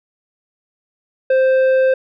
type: tone with tanh clipping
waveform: sine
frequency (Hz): 523.3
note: C5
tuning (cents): 0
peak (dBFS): -12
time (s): 1.3-1.94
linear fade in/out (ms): 5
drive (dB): 8
effects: none